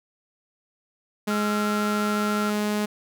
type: tone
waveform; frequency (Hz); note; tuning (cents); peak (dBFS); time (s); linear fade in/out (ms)
sawtooth; 209.4; G#3; +15; -19; 1.27-2.86; 10
type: tone with vibrato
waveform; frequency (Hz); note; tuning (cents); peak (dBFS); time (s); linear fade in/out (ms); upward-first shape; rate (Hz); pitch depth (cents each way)
sine; 1361; F6; -45; -28; 1.3-2.5; 5; sine; 14; 25
effects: none